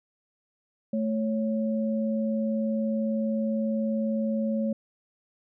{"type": "tone pair together", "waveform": "sine", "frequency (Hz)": [219.5, 553.1], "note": ["A3", "C#5"], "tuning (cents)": [-4, -4], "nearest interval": "octave + major third", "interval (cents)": 1600, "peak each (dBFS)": [-25, -31], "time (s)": [0.93, 4.73], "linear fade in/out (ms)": 5, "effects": []}